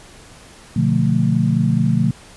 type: chord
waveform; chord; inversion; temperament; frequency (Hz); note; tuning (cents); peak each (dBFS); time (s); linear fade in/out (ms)
sine; B half-diminished seventh; none; just; 123.47 / 148.16 / 177.8 / 222.2; B2 / D3 / F3 / A3; 0 / +16 / +31 / +17; -19; 0.76-2.11; 5
effects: pink hiss -43 dBFS RMS until 2.36 s + resampled to 24000 Hz